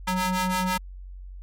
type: ring-modulated tone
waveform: sawtooth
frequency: 368 Hz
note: F#4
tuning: 9 cents flat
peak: -16 dBFS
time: 0.07-0.78 s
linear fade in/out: 10 ms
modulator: 555 Hz
effects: added 46 Hz sine -37 dBFS peak until 1.42 s + MP3 64 kbps